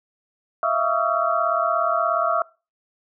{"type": "tone cluster", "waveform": "sine", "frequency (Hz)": [646, 683, 1130, 1258, 1356], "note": ["E5", "F5", "C#6", "D#6", "E6"], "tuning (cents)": [-35, -39, 33, 19, 49], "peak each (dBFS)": -25, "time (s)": [0.63, 2.42], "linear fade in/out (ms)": 2, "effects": ["noise-tail reverb RT60 0.3 s tail -21 dB re dry"]}